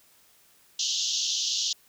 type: band-pass noise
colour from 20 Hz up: white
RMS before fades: -28 dBFS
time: 0.79-1.73 s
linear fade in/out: 5 ms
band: 2900 to 6700 Hz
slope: 96 dB/octave
effects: white hiss -60 dBFS RMS until 1.88 s